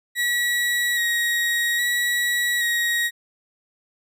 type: tone with vibrato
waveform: 35% pulse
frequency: 1910 Hz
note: A#6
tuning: 42 cents sharp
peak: -18 dBFS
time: 0.15-3.11 s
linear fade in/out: 50 ms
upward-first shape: square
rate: 0.61 Hz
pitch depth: 18 cents each way
effects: none